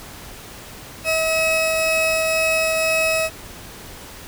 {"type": "tone pair together", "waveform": "40% pulse", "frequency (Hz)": [641, 2566], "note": ["E5", "E7"], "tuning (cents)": [-49, -47], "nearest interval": "2 octaves", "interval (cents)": 2402, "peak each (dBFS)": -19, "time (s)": [1.04, 3.3], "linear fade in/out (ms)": 50, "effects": ["pink hiss -38 dBFS RMS until 4.27 s"]}